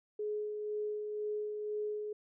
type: tone with tremolo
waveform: sine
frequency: 421.5 Hz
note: G#4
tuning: 26 cents sharp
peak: -33 dBFS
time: 0.19-2.13 s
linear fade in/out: 5 ms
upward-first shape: sine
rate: 2 Hz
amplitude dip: 35%
effects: none